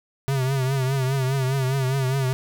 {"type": "tone with vibrato", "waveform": "square", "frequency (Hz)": 133.1, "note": "C3", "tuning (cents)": 30, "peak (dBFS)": -21, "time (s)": [0.28, 2.33], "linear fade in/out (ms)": 0, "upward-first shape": "triangle", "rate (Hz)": 4.9, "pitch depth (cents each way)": 83, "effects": []}